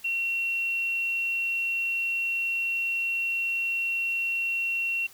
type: tone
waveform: sine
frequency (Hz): 2730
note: F7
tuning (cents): -40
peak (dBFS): -25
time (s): 0.04-5.07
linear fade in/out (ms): 10
effects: white hiss -52 dBFS RMS until 5.13 s